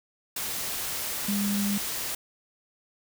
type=tone in noise; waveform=sine; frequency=202.4 Hz; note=G#3; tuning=44 cents flat; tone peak=-25 dBFS; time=1.28-1.78 s; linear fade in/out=5 ms; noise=white; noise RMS=-32 dBFS; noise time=0.36-2.15 s; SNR=+4 dB; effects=none